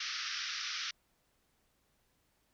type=band-pass noise; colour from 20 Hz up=white; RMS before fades=-39 dBFS; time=0-0.91 s; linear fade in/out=5 ms; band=1200 to 5900 Hz; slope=96 dB/octave; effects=pink hiss -75 dBFS RMS until 2.53 s